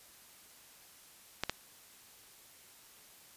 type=clicks; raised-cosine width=0.2 ms; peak=-14 dBFS; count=2; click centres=1.436 / 1.496 s; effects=white hiss -58 dBFS RMS until 3.36 s + resampled to 32000 Hz